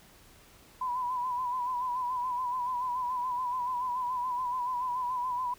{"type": "tone with vibrato", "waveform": "sine", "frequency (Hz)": 996, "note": "B5", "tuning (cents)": 14, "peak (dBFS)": -29, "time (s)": [0.81, 5.54], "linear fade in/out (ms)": 5, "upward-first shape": "sine", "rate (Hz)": 7, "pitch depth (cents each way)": 55, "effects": ["pink hiss -57 dBFS RMS until 5.58 s"]}